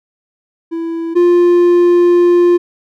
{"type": "tone pair in turn", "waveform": "triangle", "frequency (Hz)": [331.5, 350.4], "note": ["E4", "F4"], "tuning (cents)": [10, 6], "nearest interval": "minor second", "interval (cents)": 96, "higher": "second", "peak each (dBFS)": [-15, -4], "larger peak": "second", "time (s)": [[0.71, 1.15], [1.15, 2.58]], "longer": "second", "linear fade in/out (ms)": 20, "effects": []}